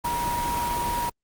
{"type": "tone in noise", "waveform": "sine", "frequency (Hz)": 953, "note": "A#5", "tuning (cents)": 38, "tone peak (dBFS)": -25, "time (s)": [0.04, 1.1], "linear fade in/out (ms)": 10, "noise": "pink", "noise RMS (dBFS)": -31, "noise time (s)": [0.04, 1.1], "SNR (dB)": 3, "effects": ["Opus 32 kbps"]}